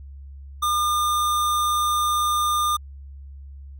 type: tone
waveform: square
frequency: 1207 Hz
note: D6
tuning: 47 cents sharp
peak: -20 dBFS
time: 0.62-2.77 s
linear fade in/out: 10 ms
effects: added 69 Hz sine -37 dBFS peak until 3.79 s